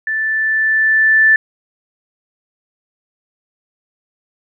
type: tone with level ramp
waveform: sine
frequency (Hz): 1760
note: A6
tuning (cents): 0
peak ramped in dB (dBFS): -16 to -6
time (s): 0.07-1.36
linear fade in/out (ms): 2
effects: none